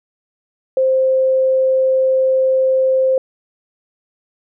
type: tone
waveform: sine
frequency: 524 Hz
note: C5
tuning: 2 cents sharp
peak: -11 dBFS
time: 0.77-3.18 s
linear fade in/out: 2 ms
effects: none